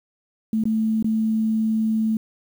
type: tone with dropouts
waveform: sine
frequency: 220.1 Hz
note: A3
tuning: 1 cent sharp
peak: -18 dBFS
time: 0.53-2.17 s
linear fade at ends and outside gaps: 2 ms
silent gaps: 0.638-0.654 / 1.026-1.044 s
effects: 8-bit